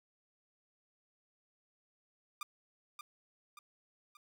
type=tone with echo; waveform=sawtooth; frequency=1200 Hz; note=D6; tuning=37 cents sharp; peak=-35 dBFS; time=2.41-2.43 s; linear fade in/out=2 ms; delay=580 ms; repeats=3; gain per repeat=-6 dB; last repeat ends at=4.17 s; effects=none